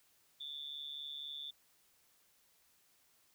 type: tone with amplitude modulation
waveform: sine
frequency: 3520 Hz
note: A7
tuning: in tune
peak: -39 dBFS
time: 0.4-1.51 s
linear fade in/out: 10 ms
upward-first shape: sine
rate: 144 Hz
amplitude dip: 80%
effects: white hiss -71 dBFS RMS until 3.34 s